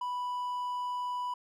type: tone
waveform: triangle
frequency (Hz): 987.8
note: B5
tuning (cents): 0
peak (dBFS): -30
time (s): 0.01-1.34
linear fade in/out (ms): 5
effects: none